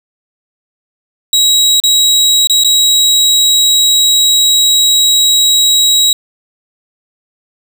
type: tone with dropouts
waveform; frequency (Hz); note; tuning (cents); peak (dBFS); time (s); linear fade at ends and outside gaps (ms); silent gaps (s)
30% pulse; 3844; B7; -48; -4; 1.33-6.13; 2; 1.801-1.837 / 2.472-2.497 / 2.637-2.646
effects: none